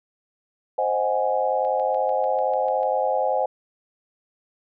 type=chord; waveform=sine; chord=Ab dominant seventh; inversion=first; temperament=equal; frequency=523.3 / 622.3 / 740 / 830.6 Hz; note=C5 / Eb5 / Gb5 / Ab5; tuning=0 / 0 / 0 / 0 cents; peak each=-24 / -26 / -26 / -25 dBFS; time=0.78-3.46 s; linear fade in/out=5 ms
type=click train; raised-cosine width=0.3 ms; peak=-31 dBFS; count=9; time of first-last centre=1.65-2.832 s; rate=6.77 Hz
effects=none